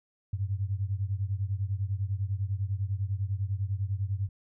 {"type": "beating tone pair", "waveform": "sine", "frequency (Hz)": [95, 105], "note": ["F#2", "G#2"], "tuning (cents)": [46, 19], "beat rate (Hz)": 10, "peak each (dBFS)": [-30, -32], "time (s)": [0.33, 4.29], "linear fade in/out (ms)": 5, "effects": []}